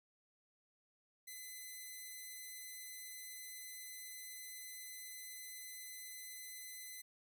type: tone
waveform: 5% pulse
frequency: 2023 Hz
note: B6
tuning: 41 cents sharp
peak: -38 dBFS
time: 1.27-7.02 s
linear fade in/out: 10 ms
effects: none